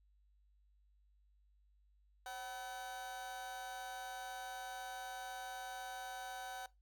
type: tone with amplitude modulation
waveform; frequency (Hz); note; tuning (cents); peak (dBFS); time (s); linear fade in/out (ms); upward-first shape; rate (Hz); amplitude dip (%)
30% pulse; 758; F#5; +42; -39; 2.26-6.66; 2; sine; 224; 70
effects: noise-tail reverb RT60 0.2 s tail -18 dB re dry + added 50 Hz sine -68 dBFS peak until 6.81 s